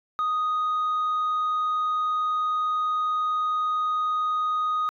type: tone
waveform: sine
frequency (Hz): 1244.5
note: D#6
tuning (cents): 0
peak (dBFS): -20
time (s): 0.19-4.89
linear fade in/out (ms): 0
effects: tanh soft clip ceiling -21 dBFS